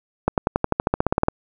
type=accelerating click train; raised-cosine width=1 ms; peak=-3 dBFS; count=15; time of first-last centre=0.28-1.284 s; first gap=98 ms; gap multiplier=0.95; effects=none